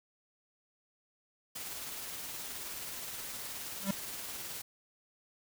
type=noise with tremolo; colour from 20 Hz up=white; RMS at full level=-41 dBFS; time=1.55-4.62 s; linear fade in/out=10 ms; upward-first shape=sine; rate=19 Hz; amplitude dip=25%
type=tone with exponential growth; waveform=square; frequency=196 Hz; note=G3; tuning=in tune; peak=-27 dBFS; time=3.79-3.91 s; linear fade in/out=5 ms; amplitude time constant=26 ms
effects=none